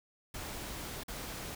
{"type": "noise with dropouts", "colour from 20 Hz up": "pink", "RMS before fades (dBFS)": -42, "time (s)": [0.34, 1.55], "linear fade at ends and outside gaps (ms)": 5, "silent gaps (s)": [1.035, 1.081], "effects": []}